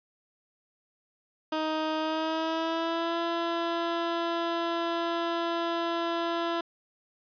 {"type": "tone with pitch glide", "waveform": "15% pulse", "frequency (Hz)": [313, 337.4], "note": ["D#4", "E4"], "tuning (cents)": [10, 40], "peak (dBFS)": -21, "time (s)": [1.52, 6.61], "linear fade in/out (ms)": 5, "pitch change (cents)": 130, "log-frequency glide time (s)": [1.99, 3.19], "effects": ["resampled to 11025 Hz", "10-bit"]}